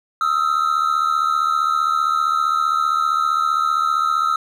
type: tone pair together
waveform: triangle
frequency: 1266 / 1341.3 Hz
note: D#6 / E6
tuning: +30 / +30 cents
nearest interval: minor second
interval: 100 cents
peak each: -17 dBFS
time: 0.21-4.36 s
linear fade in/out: 2 ms
effects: none